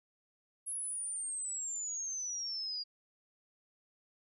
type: exponential sweep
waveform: sine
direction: down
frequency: 10800 to 4800 Hz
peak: -36 dBFS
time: 0.66-2.84 s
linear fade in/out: 20 ms
effects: none